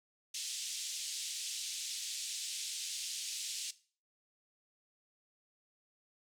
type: band-pass noise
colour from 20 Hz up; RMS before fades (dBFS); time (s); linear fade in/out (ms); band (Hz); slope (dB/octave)
white; -41; 0.34-3.71; 5; 2900 to 8200; 24
effects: noise-tail reverb RT60 0.4 s tail -17 dB re dry